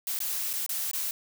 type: noise with dropouts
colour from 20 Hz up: blue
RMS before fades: -31 dBFS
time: 0.07-1.11 s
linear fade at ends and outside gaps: 1 ms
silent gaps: 0.19-0.203 / 0.531-0.536 / 0.663-0.692 / 0.913-0.933 s
effects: none